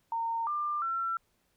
sine tone with pitch steps, 917 / 1193 / 1351 Hz, A#5 / D6 / E6, -29 / +27 / +42 cents, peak -29 dBFS, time 0.12-1.17 s, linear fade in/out 2 ms, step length 350 ms, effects pink hiss -73 dBFS RMS until 1.56 s

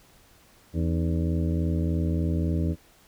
harmonic tone with a mistuned harmonic, 83.4 Hz, E2, 21 cents sharp, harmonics 1 / 2 / 3 / 4 / 5 / 6 / 7, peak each -25 / -28 / -33 / -32 / -39 / -41 / -42 dBFS, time 0.73-2.76 s, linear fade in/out 50 ms, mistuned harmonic 4, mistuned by -110 cents, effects pink hiss -57 dBFS RMS until 3.07 s

